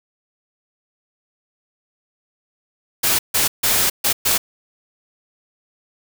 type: noise bursts at uneven times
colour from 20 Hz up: white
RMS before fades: -17 dBFS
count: 5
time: 3.03-3.19 / 3.34-3.48 / 3.63-3.9 / 4.04-4.13 / 4.25-4.38 s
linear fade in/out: 10 ms
effects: none